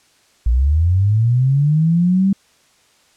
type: linear sweep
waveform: sine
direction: up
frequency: 55 to 198.2 Hz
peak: -11 dBFS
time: 0.46-2.33 s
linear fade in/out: 5 ms
effects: white hiss -55 dBFS RMS until 3.16 s + low-pass 8000 Hz 12 dB/octave